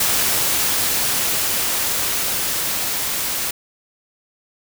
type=noise with level ramp; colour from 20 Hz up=white; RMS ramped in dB=-18 to -23 dBFS; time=0-3.51 s; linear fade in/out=5 ms; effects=none